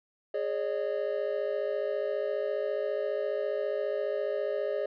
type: chord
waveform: triangle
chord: Ab suspended fourth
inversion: none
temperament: equal with one note detuned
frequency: 415.3 / 554.4 / 609.1 Hz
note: Ab4 / Db5 / Eb5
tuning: 0 / 0 / -37 cents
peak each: -31 dBFS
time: 0.34-4.86 s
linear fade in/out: 5 ms
effects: resampled to 11025 Hz